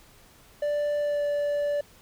triangle tone with pitch glide, 587 to 581.3 Hz, D5 to D5, -1 to -18 cents, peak -22 dBFS, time 0.62-1.81 s, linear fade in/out 5 ms, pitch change -17 cents, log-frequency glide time 1-1.23 s, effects pink hiss -55 dBFS RMS until 2.01 s

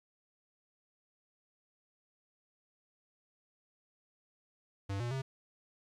square tone with pitch steps, 98.6 / 120 / 133.6 Hz, G2 / B2 / C3, +11 / -49 / +36 cents, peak -35 dBFS, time 4.89-5.22 s, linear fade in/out 10 ms, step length 110 ms, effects low-pass 7000 Hz 12 dB/octave + 12-bit

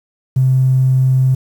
triangle tone, 130.4 Hz, C3, 5 cents flat, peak -5 dBFS, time 0.36-1.35 s, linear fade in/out 10 ms, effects tanh soft clip ceiling -7 dBFS + 7-bit

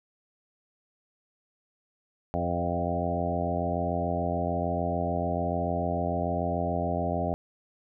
harmonic tone with a mistuned harmonic, 86.8 Hz, F2, 10 cents flat, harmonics 1 / 2 / 3 / 4 / 5 / 6 / 7 / 8 / 9, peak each -33 / -33 / -35 / -39 / -38 / -38 / -33 / -33 / -36 dBFS, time 2.34-7.34 s, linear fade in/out 0 ms, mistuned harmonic 7, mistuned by +16 cents, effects none

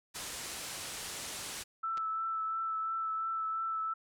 white low-pass noise, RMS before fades -42 dBFS, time 0.14-1.64 s, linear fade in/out 20 ms, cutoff 10000 Hz, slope 24 dB/octave
sine tone with vibrato, 1320 Hz, E6, 2 cents sharp, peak -32 dBFS, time 1.83-3.94 s, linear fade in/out 10 ms, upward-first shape triangle, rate 2.9 Hz, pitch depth 19 cents each way
clicks, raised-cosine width 0.2 ms, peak -30 dBFS, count 2, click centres 1.973 / 1.979 s
effects none

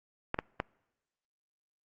clicks, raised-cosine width 0.5 ms, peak -15 dBFS, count 3, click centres 0.344 / 0.389 / 0.601 s, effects noise-tail reverb RT60 1.0 s tail -26 dB re dry + Opus 48 kbps

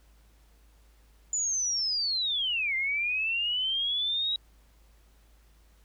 sine linear two-way sweep, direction down then up, 7040 to 2077 to 3855 Hz, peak -26 dBFS, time 1.33-4.36 s, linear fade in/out 2 ms, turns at 2.75 s, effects added 53 Hz sine -57 dBFS peak until 5.84 s + pink hiss -66 dBFS RMS until 5.84 s

